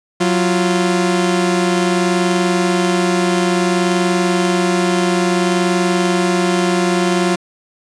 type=tone pair together; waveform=sawtooth; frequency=183.34 / 346.1 Hz; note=F#3 / F4; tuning=-16 / -16 cents; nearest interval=major seventh; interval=1100 cents; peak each=-12 dBFS; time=0.2-7.36 s; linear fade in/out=10 ms; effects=resampled to 22050 Hz